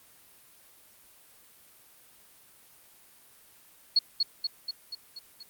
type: tone with echo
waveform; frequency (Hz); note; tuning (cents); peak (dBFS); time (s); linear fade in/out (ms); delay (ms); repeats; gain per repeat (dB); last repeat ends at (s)
sine; 4346; C#8; -35; -18; 3.96-3.99; 5; 240; 6; -4; 5.43
effects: white hiss -57 dBFS RMS until 5.49 s + Opus 32 kbps